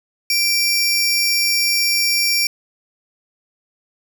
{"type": "tone pair together", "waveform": "sawtooth", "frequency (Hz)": [2354, 5534], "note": ["D7", "F8"], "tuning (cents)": [3, -17], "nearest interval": "octave + minor third", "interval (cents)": 1480, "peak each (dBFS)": -15, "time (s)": [0.3, 2.47], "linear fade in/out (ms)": 2, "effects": []}